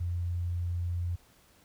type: tone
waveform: sine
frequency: 87.31 Hz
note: F2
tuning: in tune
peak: -29 dBFS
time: 0-1.16 s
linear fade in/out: 10 ms
effects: pink hiss -62 dBFS RMS until 1.64 s